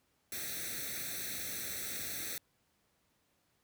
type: noise with comb filter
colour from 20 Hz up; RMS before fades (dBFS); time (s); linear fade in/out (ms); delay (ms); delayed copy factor
white; -40; 0.32-2.38; 2; 0.5; +0.9
effects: pink hiss -75 dBFS RMS until 3.63 s + high-pass 60 Hz 12 dB/octave